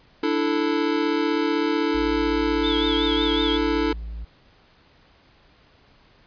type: chord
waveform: square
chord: D suspended second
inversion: none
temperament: equal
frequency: 293.7 / 329.6 / 440 Hz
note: D4 / E4 / A4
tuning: 0 / 0 / 0 cents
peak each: -25 / -25 / -26 dBFS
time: 0.23-3.93 s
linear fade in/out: 5 ms
type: tone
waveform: triangle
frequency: 55.9 Hz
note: A1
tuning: 28 cents sharp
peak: -28 dBFS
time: 1.94-4.25 s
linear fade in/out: 10 ms
type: tone with vibrato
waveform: sine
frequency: 3435 Hz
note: A7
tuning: 42 cents flat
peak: -25 dBFS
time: 2.63-3.58 s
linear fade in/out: 20 ms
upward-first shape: triangle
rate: 5.4 Hz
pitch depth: 120 cents each way
effects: pink hiss -56 dBFS RMS until 6.26 s + resampled to 11025 Hz